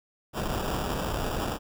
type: noise with sample-and-hold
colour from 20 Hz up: pink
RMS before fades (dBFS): -30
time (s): 0.33-1.59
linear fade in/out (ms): 50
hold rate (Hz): 2100
effects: none